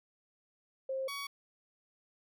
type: tone pair in turn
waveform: sine / 15% pulse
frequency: 531 / 1125.1 Hz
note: C5 / C#6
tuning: +25 / +25 cents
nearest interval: octave + minor second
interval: 1300 cents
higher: second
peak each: -33 / -32 dBFS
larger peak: second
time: 0.89-1.08 / 1.08-1.27 s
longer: neither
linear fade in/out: 5 ms
effects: none